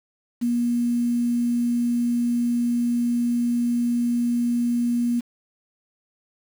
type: tone with quantisation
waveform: sine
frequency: 239.3 Hz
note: A#3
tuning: 46 cents sharp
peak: -19 dBFS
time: 0.41-5.21 s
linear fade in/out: 20 ms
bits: 7
effects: none